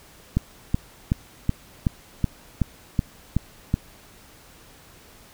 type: click train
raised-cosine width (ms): 5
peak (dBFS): -7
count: 10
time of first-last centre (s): 0.37-3.741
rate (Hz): 2.67
effects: pink hiss -50 dBFS RMS until 5.33 s